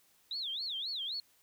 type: tone with vibrato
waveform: sine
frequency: 3729 Hz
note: A#7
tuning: in tune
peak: -35 dBFS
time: 0.31-1.2 s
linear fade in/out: 2 ms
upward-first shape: sine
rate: 3.8 Hz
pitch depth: 300 cents each way
effects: white hiss -68 dBFS RMS until 1.42 s